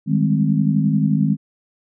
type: chord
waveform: sine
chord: Ab major seventh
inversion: second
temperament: equal with one note detuned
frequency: 155.56 / 196.56 / 207.7 / 261.6 Hz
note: Eb3 / G3 / Ab3 / C4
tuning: 0 / +5 / 0 / 0 cents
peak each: -18 / -22 / -19 / -22 dBFS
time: 0.06-1.37 s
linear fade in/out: 50 ms
effects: none